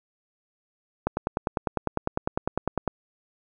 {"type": "click train", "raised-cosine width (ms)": 1, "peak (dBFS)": -10, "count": 19, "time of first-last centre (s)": [1.07, 2.877], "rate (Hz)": 9.96, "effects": []}